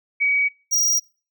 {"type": "tone pair in turn", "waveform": ["sine", "square"], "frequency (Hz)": [2265, 5707], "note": ["C#7", "F8"], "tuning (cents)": [37, 37], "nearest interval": "octave + major third", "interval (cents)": 1600, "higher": "second", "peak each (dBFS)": [-16, -17], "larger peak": "first", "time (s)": [[0.2, 0.49], [0.71, 1]], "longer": "neither", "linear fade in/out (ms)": 20, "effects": ["noise-tail reverb RT60 0.4 s tail -25 dB re dry"]}